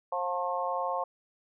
harmonic tone with a mistuned harmonic, 177.8 Hz, F3, 31 cents sharp, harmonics 3 / 4 / 5 / 6, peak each -34 / -34 / -34 / -34 dBFS, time 0.12-1.04 s, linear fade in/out 5 ms, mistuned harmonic 6, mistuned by +15 cents, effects none

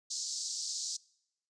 pink band-pass noise, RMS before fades -38 dBFS, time 0.1-0.97 s, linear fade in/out 10 ms, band 4400 to 7600 Hz, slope 48 dB/octave, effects noise-tail reverb RT60 0.8 s tail -24 dB re dry + resampled to 22050 Hz

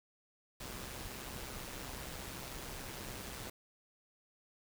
pink noise with amplitude modulation, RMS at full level -43 dBFS, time 0.6-3.5 s, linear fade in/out 5 ms, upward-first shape sine, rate 130 Hz, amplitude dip 50%, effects none

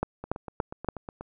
two click trains, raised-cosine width 1 ms, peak -12 / -23 dBFS, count 4 / 9, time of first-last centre 0.03-0.887 / 0.24-1.21 s, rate 3.5 / 8.25 Hz, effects none

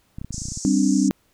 clicks, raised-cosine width 5 ms, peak -20 dBFS, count 11, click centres 0.185 / 0.215 / 0.246 / 0.307 / 0.344 / 0.381 / 0.419 / 0.455 / 0.485 / 0.52 / 0.574 s
pink band-pass noise, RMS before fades -34 dBFS, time 0.32-1.09 s, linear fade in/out 10 ms, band 5700 to 7600 Hz, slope 48 dB/octave
sine chord, G suspended fourth, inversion none, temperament equal, 196 / 261.6 / 293.7 Hz, G3 / C4 / D4, 0 / 0 / 0 cents, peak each -20 / -20 / -20 dBFS, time 0.65-1.11 s, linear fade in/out 0 ms
effects pink hiss -63 dBFS RMS until 1.33 s

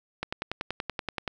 click train, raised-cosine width 0.3 ms, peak -14 dBFS, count 12, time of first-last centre 0.23-1.278 s, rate 10.5 Hz, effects none

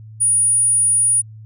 sine tone, 9620 Hz, D9, 41 cents sharp, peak -12 dBFS, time 0.2-1.22 s, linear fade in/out 20 ms, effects added 109 Hz sine -35 dBFS peak until 1.45 s

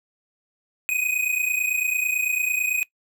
square tone pair together, 2484 / 2513 Hz, D#7 / D#7, -3 / +17 cents, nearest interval unison, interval 20 cents, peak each -25 dBFS, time 0.89-2.83 s, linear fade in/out 0 ms, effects noise-tail reverb RT60 0.1 s tail -21 dB re dry

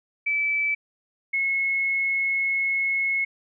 sine tone pair in turn, 2310 / 2180 Hz, D7 / C#7, -29 / -29 cents, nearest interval minor second, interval 100 cents, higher first, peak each -21 / -21 dBFS, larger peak neither, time 0.26-0.75 / 1.33-3.25 s, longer second, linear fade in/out 10 ms, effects none

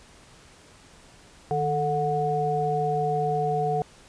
sine tone cluster, 153.9 / 442.1 / 732 Hz, D#3 / A4 / F#5, -19 / +8 / -19 cents, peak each -29 / -27 / -25 dBFS, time 1.51-3.82 s, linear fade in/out 0 ms, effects pink hiss -52 dBFS RMS until 4.08 s + resampled to 22050 Hz

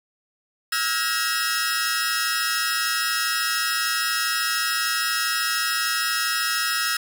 sawtooth tone cluster, 1305 / 1418 / 1632 / 1895 / 5180 Hz, E6 / F6 / G#6 / A#6 / E8, -18 / +26 / -31 / +28 / -31 cents, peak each -25 dBFS, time 0.72-6.97 s, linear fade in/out 5 ms, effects 8-bit

